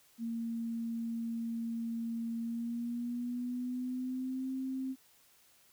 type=tone with pitch glide; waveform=sine; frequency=230.1 to 262.8 Hz; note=A#3 to C4; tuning=-22 to +8 cents; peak=-34 dBFS; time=0.18-4.96 s; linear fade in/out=50 ms; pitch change=+230 cents; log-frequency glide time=2.39-4.53 s; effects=white hiss -65 dBFS RMS until 5.72 s